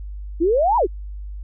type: exponential two-way sweep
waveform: sine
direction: up then down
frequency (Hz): 311.7 to 1003 to 311.7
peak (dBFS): -14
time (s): 0.4-0.87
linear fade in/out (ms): 20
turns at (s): 0.77
effects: added 50 Hz sine -29 dBFS peak until 1.43 s

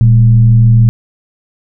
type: tone with frequency modulation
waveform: sine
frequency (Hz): 116.2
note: A#2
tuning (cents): -5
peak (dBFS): -3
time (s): 0.01-0.89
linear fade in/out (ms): 0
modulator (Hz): 86.7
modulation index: 0.4
effects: none

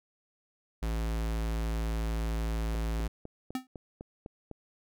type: tone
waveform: square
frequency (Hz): 55.4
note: A1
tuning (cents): +13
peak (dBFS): -30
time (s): 0.82-3.08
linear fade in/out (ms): 10
type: click train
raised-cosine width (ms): 2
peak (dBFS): -28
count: 8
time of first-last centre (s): 2.75-4.513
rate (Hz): 3.97
type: tone with exponential decay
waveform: square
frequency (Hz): 257.6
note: C4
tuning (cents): -27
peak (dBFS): -28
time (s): 3.55-3.67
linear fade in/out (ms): 2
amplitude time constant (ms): 25
effects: none

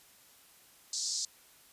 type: band-pass noise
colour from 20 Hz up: pink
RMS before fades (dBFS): -35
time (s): 0.93-1.25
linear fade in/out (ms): 2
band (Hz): 4400 to 7700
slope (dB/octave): 48
effects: white hiss -60 dBFS RMS until 1.72 s + resampled to 32000 Hz

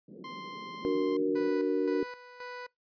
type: band-pass noise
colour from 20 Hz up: pink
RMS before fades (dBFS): -48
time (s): 0.08-1.52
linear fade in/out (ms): 10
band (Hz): 160 to 490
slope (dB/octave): 48
type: tone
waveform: sawtooth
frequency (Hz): 1046.5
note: C6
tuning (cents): 0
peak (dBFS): -37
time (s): 0.24-1.17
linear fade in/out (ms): 5
type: chord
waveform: sine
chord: D augmented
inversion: none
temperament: equal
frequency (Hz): 293.7 / 370 / 466.2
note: D4 / F#4 / A#4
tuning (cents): 0 / 0 / 0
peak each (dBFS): -30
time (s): 0.85-2.03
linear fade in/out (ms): 0
type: tone with tremolo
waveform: 15% pulse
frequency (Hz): 493.9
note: B4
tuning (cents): 0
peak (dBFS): -33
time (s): 1.35-2.67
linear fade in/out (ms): 10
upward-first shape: square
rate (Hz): 1.9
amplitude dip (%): 65
effects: noise-tail reverb RT60 0.2 s tail -25 dB re dry + resampled to 11025 Hz

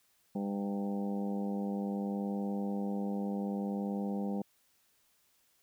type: harmonic tone with a mistuned harmonic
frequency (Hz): 100.6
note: G2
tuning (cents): +45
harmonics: 2 / 3 / 4 / 5 / 6 / 7 / 8 / 9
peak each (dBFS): -33 / -43 / -45 / -43 / -51 / -53 / -46 / -56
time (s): 0.35-4.42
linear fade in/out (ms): 5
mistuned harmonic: 8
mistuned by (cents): -46
effects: white hiss -71 dBFS RMS until 5.62 s

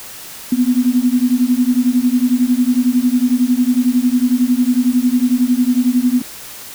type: beating tone pair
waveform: sine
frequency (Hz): 242.9 / 253.9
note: B3 / B3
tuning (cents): -29 / +48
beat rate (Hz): 11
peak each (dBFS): -14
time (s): 0.52-6.22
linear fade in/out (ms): 5
effects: white hiss -33 dBFS RMS until 6.74 s

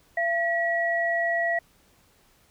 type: tone pair together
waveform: sine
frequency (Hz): 680 / 1924.7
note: F5 / B6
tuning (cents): -46 / -45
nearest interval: octave + tritone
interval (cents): 1801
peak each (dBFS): -25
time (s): 0.17-1.59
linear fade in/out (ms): 5
effects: pink hiss -61 dBFS RMS until 2.5 s

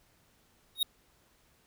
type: tone with exponential growth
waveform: square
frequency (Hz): 3753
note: A#7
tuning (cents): +11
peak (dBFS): -22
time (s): 0.75-0.83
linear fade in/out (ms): 5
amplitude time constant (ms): 16
effects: pink hiss -67 dBFS RMS until 1.66 s

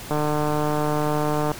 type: click train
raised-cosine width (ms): 1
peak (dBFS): -10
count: 212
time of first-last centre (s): 0.11-1.517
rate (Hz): 150
effects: pink hiss -37 dBFS RMS until 1.59 s

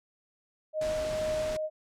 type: tone with tremolo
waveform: sine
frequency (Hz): 621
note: D#5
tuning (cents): -3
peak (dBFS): -27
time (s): 0.73-1.7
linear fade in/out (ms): 50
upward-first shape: triangle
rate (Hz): 2.1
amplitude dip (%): 30
type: noise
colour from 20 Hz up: pink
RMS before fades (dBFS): -39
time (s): 0.81-1.57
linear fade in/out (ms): 5
effects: low-pass 8000 Hz 12 dB/octave

